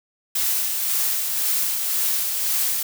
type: noise with tremolo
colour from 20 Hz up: blue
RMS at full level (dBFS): -21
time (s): 0.35-2.83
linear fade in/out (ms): 5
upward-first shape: sine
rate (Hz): 1.9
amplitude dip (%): 35
effects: none